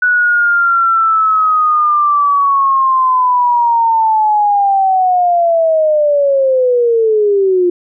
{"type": "linear sweep", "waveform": "sine", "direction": "down", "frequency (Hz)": [1480, 349.2], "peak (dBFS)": -8, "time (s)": [0.02, 7.7], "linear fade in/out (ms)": 5, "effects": []}